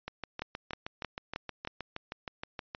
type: two click trains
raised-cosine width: 0.3 ms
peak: -21 / -18 dBFS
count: 18 / 5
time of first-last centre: 0.08-2.749 / 0.42-1.674 s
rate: 6.37 / 3.19 Hz
effects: resampled to 11025 Hz